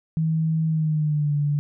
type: tone with pitch glide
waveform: sine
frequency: 160 to 145.88 Hz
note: D#3 to D3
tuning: +49 to -11 cents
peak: -19 dBFS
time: 0.17-1.59 s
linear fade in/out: 0 ms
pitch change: -160 cents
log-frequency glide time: 0.67-1.34 s
effects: none